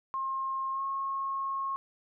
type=tone with pitch glide; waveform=sine; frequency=1068 to 1086 Hz; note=C6 to C#6; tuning=+35 to -36 cents; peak=-30 dBFS; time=0.14-1.76 s; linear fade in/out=0 ms; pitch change=+29 cents; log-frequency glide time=0.72-0.82 s; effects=none